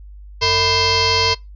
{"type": "tone with frequency modulation", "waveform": "sine", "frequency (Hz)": 2637, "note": "E7", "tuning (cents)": 0, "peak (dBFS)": -13, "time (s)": [0.41, 1.35], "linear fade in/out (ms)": 20, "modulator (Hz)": 546, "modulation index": 4.8, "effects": ["noise-tail reverb RT60 0.2 s tail -23 dB re dry", "added 50 Hz sine -35 dBFS peak until 1.55 s"]}